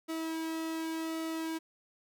sawtooth tone with flanger, 323.3 Hz, E4, 34 cents flat, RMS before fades -36 dBFS, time 0.08-1.59 s, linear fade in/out 20 ms, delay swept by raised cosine 1.2 to 1.79 ms, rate 0.89 Hz, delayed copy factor -0.6, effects none

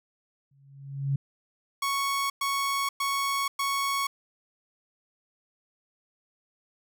sine tone with exponential growth, 138.4 Hz, C#3, 2 cents flat, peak -21 dBFS, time 0.51-1.16 s, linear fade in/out 5 ms, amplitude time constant 140 ms
sawtooth tone bursts, 1109 Hz, C#6, in tune, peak -22 dBFS, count 4, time 1.82-4.07 s, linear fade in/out 5 ms, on 480 ms, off 110 ms
effects none

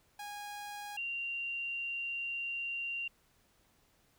sawtooth / sine tone pair in turn, 823 / 2768 Hz, G#5 / F7, -16 / -16 cents, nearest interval octave + major sixth, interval 2100 cents, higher second, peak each -38 / -35 dBFS, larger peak second, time 0.19-0.97 / 0.97-3.08 s, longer second, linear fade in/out 5 ms, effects pink hiss -70 dBFS RMS until 4.18 s

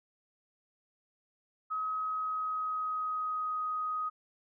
sine tone with pitch glide, 1272 to 1252.3 Hz, D#6 to D#6, +38 to +11 cents, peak -31 dBFS, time 1.7-4.1 s, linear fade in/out 20 ms, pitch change -27 cents, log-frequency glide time 1.88-3.62 s, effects none

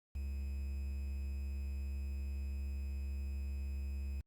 triangle tone with quantisation, 68.8 Hz, C#2, 12 cents flat, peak -35 dBFS, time 0.15-4.21 s, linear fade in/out 5 ms, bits 10, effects Opus 48 kbps

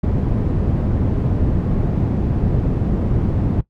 white low-pass noise, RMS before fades -18 dBFS, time 0.03-3.61 s, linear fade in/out 5 ms, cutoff 180 Hz, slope 12 dB/octave, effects noise-tail reverb RT60 0.1 s tail -18 dB re dry

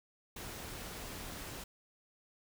pink noise, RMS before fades -45 dBFS, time 0.36-1.64 s, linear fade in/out 5 ms, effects none

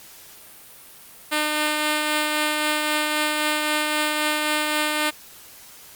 5% pulse tone with tremolo, 302.9 Hz, D#4, 46 cents flat, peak -8 dBFS, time 1.31-5.11 s, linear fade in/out 20 ms, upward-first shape triangle, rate 3.8 Hz, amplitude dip 30%, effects white hiss -45 dBFS RMS until 5.95 s + Opus 48 kbps

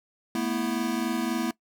square chord, A suspended second, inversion none, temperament equal with one note detuned, 220 / 243.7 / 329.6 Hz, A3 / B3 / E4, 0 / -23 / 0 cents, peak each -32 / -30 / -31 dBFS, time 0.35-1.51 s, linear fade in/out 2 ms, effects noise-tail reverb RT60 0.1 s tail -20 dB re dry

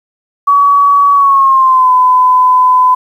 sine tone with pitch glide, 1133 to 1009.4 Hz, C#6 to B5, +37 to +38 cents, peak -4 dBFS, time 0.47-2.95 s, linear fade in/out 10 ms, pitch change -199 cents, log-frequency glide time 1.14-1.91 s, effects 7-bit

